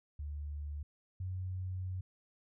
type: tone pair in turn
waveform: sine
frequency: 73.42 / 92.5 Hz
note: D2 / F#2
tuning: 0 / 0 cents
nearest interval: major third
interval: 400 cents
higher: second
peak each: -38 / -36 dBFS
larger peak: second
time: 0.19-0.83 / 1.2-2.01 s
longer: second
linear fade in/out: 5 ms
effects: none